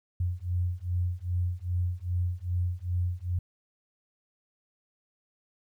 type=beating tone pair; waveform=sine; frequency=87.8 / 90.3 Hz; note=F2 / F#2; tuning=+10 / -42 cents; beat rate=2.5 Hz; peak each=-30 dBFS; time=0.2-3.39 s; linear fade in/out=5 ms; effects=11-bit